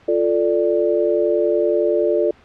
sine chord, D minor, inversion first, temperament equal, 349.2 / 440 / 587.3 Hz, F4 / A4 / D5, 0 / 0 / 0 cents, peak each -19 dBFS, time 0.08-2.31 s, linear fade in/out 5 ms, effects pink hiss -50 dBFS RMS until 2.44 s + low-pass 3000 Hz 12 dB/octave

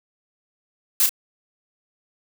blue noise with echo, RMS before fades -17 dBFS, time 1-1.06 s, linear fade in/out 2 ms, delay 33 ms, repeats 1, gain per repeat -6 dB, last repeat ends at 1.093 s, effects none

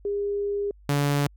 sine / sawtooth tone pair in turn, 405.5 / 143.37 Hz, G#4 / D3, -41 / -41 cents, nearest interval octave + tritone, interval 1800 cents, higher first, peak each -24 / -17 dBFS, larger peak second, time 0.05-0.71 / 0.89-1.27 s, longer first, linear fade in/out 2 ms, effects added 50 Hz sine -49 dBFS peak until 1.36 s

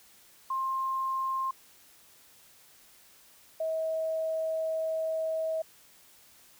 sine tone pair in turn, 1059 / 641.1 Hz, C6 / E5, +21 / -48 cents, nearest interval major sixth, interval 869 cents, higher first, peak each -28 dBFS, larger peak neither, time 0.5-1.51 / 3.6-5.62 s, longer second, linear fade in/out 5 ms, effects white hiss -58 dBFS RMS until 6.59 s

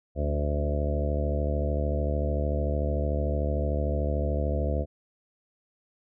harmonic tone with a mistuned harmonic, 73.42 Hz, D2, in tune, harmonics 1 / 2 / 3 / 4 / 5 / 6 / 7 / 8 / 9, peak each -26 / -34 / -37 / -38 / -39 / -40 / -34 / -38 / -36 dBFS, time 0.15-4.86 s, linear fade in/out 50 ms, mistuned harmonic 4, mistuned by -18 cents, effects none

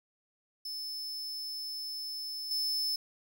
45% pulse tone with level steps, 5250 Hz, E8, 8 cents flat, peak -37 / -30 dBFS, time 0.65-2.96 s, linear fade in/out 5 ms, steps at 2.51 s, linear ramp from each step 2 ms, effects none

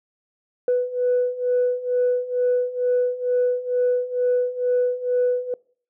sine beating tone pair, 493.9 / 496.1 Hz, B4 / B4, 0 / +8 cents, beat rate 2.2 Hz, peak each -22 / -19 dBFS, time 0.68-5.54 s, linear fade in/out 2 ms, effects noise-tail reverb RT60 0.5 s tail -25 dB re dry + tanh soft clip ceiling -13 dBFS

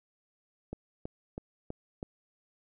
click train, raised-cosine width 2 ms, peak -24 dBFS, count 5, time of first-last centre 0.73-2.029 s, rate 3.08 Hz, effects none

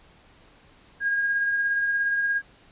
sine tone with tremolo, 1630 Hz, G#6, 33 cents flat, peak -20 dBFS, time 1-2.42 s, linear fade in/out 50 ms, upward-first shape sine, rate 17 Hz, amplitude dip 30%, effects pink hiss -55 dBFS RMS until 2.71 s + resampled to 8000 Hz

